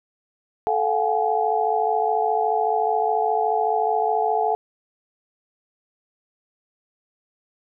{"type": "tone cluster", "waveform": "sine", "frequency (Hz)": [437.6, 702, 756, 841], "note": ["A4", "F5", "F#5", "G#5"], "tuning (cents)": [-9, 9, 37, 22], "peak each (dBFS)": -24, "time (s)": [0.67, 4.55], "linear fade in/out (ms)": 0, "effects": []}